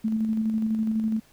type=tone with tremolo; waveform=sine; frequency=219.9 Hz; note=A3; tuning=1 cent flat; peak=-21 dBFS; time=0.04-1.2 s; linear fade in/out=10 ms; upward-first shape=square; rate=12 Hz; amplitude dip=30%; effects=pink hiss -58 dBFS RMS until 1.32 s